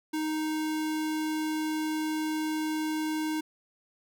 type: tone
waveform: square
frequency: 311.1 Hz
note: D#4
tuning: in tune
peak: -29 dBFS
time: 0.13-3.41 s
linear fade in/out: 10 ms
effects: none